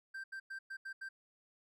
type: tone bursts at uneven times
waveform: triangle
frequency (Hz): 1569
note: G6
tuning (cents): +1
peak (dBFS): -40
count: 6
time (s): 0.14-0.24 / 0.32-0.4 / 0.5-0.59 / 0.7-0.77 / 0.85-0.93 / 1.01-1.09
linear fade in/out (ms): 10
effects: none

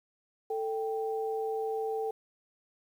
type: tone pair together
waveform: sine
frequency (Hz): 443.1 / 784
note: A4 / G5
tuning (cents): +12 / 0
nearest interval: minor seventh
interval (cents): 988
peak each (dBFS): -31 / -36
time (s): 0.5-2.11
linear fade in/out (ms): 5
effects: 10-bit

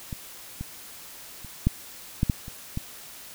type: clicks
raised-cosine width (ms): 5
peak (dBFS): -20 / -20 / -29 / -7 / -9 / -9 / -26 / -16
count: 8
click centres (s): 0.128 / 0.61 / 1.447 / 1.67 / 2.231 / 2.298 / 2.481 / 2.774
effects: white hiss -44 dBFS RMS until 3.34 s

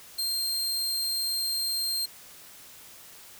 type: tone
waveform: sawtooth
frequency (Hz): 4186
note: C8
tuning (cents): 0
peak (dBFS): -24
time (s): 0.18-2.06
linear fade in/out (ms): 10
effects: white hiss -49 dBFS RMS until 3.39 s

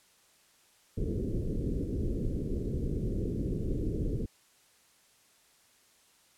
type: low-pass noise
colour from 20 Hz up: pink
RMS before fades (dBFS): -32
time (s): 0.97-4.26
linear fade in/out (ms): 10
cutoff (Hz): 460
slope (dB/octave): 48
effects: white hiss -64 dBFS RMS until 6.37 s + low-pass 11000 Hz 12 dB/octave

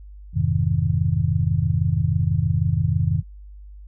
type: chord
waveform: sine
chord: F minor seventh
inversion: none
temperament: just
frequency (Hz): 87.31 / 104.77 / 130.96 / 157.15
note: F2 / Ab2 / C3 / Eb3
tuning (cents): 0 / +16 / +2 / +18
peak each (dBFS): -23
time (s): 0.33-3.23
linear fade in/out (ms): 50
effects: added 50 Hz sine -38 dBFS peak until 3.87 s

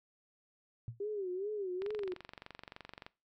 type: tone with exponential decay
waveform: sine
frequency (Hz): 116.54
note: A#2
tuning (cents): 0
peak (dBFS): -35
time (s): 0.88-1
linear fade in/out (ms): 0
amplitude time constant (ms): 26
type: tone with vibrato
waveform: sine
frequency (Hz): 392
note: G4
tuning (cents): 0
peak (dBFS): -35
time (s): 1-2.14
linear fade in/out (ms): 5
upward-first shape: sine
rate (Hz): 2.4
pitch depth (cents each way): 150
type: click train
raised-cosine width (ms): 0.3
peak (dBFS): -30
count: 30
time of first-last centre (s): 1.82-3.065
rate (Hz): 23.3
effects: noise-tail reverb RT60 0.3 s tail -21 dB re dry

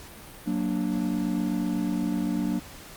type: chord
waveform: triangle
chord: Gb augmented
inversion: none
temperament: equal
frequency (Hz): 185 / 233.1 / 293.7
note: Gb3 / Bb3 / D4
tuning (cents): 0 / 0 / 0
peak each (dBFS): -27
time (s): 0.46-2.6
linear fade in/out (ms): 20
effects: pink hiss -45 dBFS RMS until 2.96 s + Opus 48 kbps

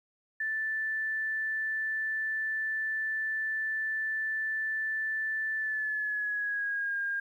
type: tone with pitch glide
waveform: sine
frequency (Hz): 1760 to 1613.9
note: A6 to G6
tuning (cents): 0 to +50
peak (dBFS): -29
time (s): 0.4-7.2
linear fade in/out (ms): 5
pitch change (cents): -150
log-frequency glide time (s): 5.57-6.99
effects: 11-bit

